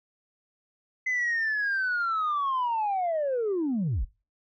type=linear sweep; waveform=sine; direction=down; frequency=2044 to 32.95 Hz; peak=-23 dBFS; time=1.06-4.05 s; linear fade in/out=10 ms; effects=noise-tail reverb RT60 0.3 s tail -22 dB re dry + tanh soft clip ceiling -22 dBFS